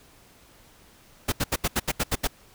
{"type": "noise bursts", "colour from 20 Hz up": "pink", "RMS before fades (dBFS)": -24, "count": 9, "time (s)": [1.28, 2.275], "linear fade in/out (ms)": 10, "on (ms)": 43, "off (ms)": 76, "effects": ["pink hiss -55 dBFS RMS until 2.54 s"]}